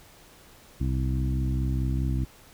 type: harmonic tone with a mistuned harmonic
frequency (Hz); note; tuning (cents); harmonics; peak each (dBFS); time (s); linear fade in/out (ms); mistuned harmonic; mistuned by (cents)
64.8; C2; -16; 1 / 2 / 3 / 4 / 5; -26 / -28 / -36 / -35 / -38; 0.8-2.25; 10; 1; -22
effects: pink hiss -53 dBFS RMS until 2.53 s